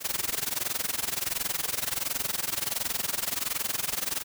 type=noise with amplitude modulation; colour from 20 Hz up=white; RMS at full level=-27 dBFS; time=0-4.24 s; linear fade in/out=50 ms; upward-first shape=sine; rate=21.4 Hz; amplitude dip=90%; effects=none